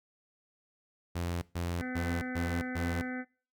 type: tone bursts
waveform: sawtooth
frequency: 86.5 Hz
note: F2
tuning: 16 cents flat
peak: -28 dBFS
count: 5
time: 1.15-3.02 s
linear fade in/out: 10 ms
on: 270 ms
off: 130 ms
type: harmonic tone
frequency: 253.3 Hz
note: B3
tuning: 44 cents sharp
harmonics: 1 / 2 / 3 / 5 / 6 / 7 / 8 / 9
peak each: -36 / -45 / -47 / -53 / -43 / -49 / -45 / -56 dBFS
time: 1.78-3.25 s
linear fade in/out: 50 ms
effects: noise-tail reverb RT60 0.4 s tail -22 dB re dry